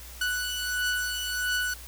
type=beating tone pair; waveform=sawtooth; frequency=1480 / 1481.5 Hz; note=F#6 / F#6; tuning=0 / +2 cents; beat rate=1.5 Hz; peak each=-29 / -25 dBFS; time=0.21-1.74 s; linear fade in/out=5 ms; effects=added 60 Hz sine -44 dBFS peak until 1.87 s + white hiss -46 dBFS RMS until 1.87 s